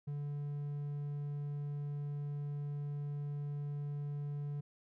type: tone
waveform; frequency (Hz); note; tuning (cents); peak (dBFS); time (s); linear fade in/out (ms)
triangle; 144.9; D3; -23; -35; 0.07-4.61; 10
effects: none